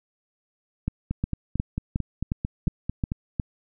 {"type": "two click trains", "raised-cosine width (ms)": 5, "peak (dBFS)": [-12, -14], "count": [8, 10], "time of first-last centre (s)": [[0.88, 3.398], [1.11, 3.119]], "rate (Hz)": [2.78, 4.48], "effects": []}